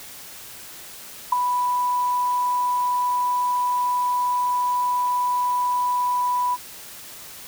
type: tone with ADSR envelope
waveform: sine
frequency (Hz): 987.8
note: B5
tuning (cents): 0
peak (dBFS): -11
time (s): 1.32-6.57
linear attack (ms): 7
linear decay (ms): 8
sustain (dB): -8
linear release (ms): 35
effects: white hiss -40 dBFS RMS until 7.47 s